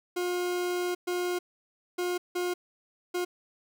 40% pulse tone bursts at uneven times, 356.7 Hz, F4, 37 cents sharp, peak -27 dBFS, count 5, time 0.16-0.95 / 1.07-1.39 / 1.98-2.18 / 2.35-2.54 / 3.14-3.25 s, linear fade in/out 10 ms, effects none

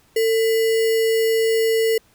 sine tone with sample-and-hold, 448.6 Hz, A4, 34 cents sharp, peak -15 dBFS, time 0.16-1.98 s, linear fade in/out 5 ms, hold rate 2450 Hz, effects pink hiss -57 dBFS RMS until 2.14 s

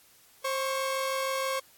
sawtooth tone pair together, 531.2 / 1108.7 Hz, C5 / C#6, +26 / 0 cents, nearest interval octave + minor second, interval 1274 cents, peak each -26 / -29 dBFS, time 0.44-1.6 s, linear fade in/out 10 ms, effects white hiss -59 dBFS RMS until 1.77 s + AAC 64 kbps

